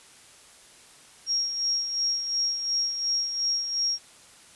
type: tone with tremolo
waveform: sine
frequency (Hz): 5588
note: F8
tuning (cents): 0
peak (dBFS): -22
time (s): 1.26-3.99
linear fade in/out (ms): 50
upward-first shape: sine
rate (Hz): 2.8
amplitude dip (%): 55
effects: white hiss -52 dBFS RMS until 4.55 s + resampled to 24000 Hz